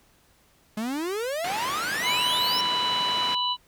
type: exponential sweep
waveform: 45% pulse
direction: up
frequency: 207.7 to 5588 Hz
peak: -27 dBFS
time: 0.77-2.61 s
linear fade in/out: 5 ms
type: band-pass noise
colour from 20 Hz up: white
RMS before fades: -34 dBFS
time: 1.44-3.35 s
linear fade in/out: 5 ms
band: 110 to 2700 Hz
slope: 12 dB/octave
type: harmonic tone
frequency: 990 Hz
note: B5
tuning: 4 cents sharp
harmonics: 1 / 3 / 4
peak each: -27 / -27 / -29 dBFS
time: 2.02-3.57 s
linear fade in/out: 50 ms
effects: pink hiss -61 dBFS RMS until 3.67 s